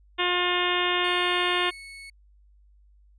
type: harmonic tone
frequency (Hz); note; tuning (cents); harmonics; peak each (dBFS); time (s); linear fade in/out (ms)
356.5; F4; +36; 1 / 2 / 3 / 4 / 5 / 6 / 7 / 8 / 9 / 10; -29 / -33 / -29 / -34 / -31 / -32 / -34 / -30 / -34 / -32; 0.18-1.71; 20
type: tone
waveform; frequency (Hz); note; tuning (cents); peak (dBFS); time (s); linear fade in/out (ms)
35% pulse; 2207; C#7; -8; -39; 1.04-2.1; 5
effects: added 50 Hz sine -54 dBFS peak until 3.18 s + resampled to 24000 Hz